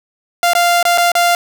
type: tone with dropouts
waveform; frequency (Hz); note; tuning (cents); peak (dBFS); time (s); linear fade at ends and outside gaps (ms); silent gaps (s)
sawtooth; 696; F5; -6; -6; 0.43-1.35; 1; 0.534-0.551 / 0.828-0.852 / 0.976-0.981 / 1.118-1.152
effects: none